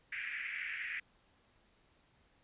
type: band-pass noise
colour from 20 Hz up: white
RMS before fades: -41 dBFS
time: 0.12-1 s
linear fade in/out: 5 ms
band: 1700 to 2400 Hz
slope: 48 dB/octave
effects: pink hiss -70 dBFS RMS until 2.43 s + resampled to 8000 Hz